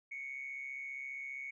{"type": "tone with amplitude modulation", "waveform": "sine", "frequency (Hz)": 2217, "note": "C#7", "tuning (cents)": 0, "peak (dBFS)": -37, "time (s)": [0.11, 1.51], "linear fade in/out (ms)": 10, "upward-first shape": "sine", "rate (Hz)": 135, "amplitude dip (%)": 60, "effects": ["tanh soft clip ceiling -34 dBFS"]}